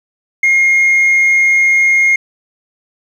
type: tone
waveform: sine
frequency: 2138 Hz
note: C7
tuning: 37 cents sharp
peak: -5 dBFS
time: 0.43-2.16 s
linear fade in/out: 5 ms
effects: tanh soft clip ceiling -6 dBFS + 7-bit